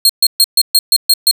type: tone bursts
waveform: sawtooth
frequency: 4242 Hz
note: C8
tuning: 23 cents sharp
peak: -3 dBFS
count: 8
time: 0.05-1.312 s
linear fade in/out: 2 ms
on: 44 ms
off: 130 ms
effects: none